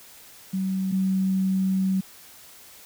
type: tone pair in turn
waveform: sine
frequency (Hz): 190 / 190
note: F#3 / F#3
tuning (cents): +46 / +46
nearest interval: unison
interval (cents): 0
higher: neither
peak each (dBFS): -23 / -20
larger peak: second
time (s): 0.53-0.92 / 0.92-2.01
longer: second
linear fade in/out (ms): 10
effects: white hiss -48 dBFS RMS until 2.85 s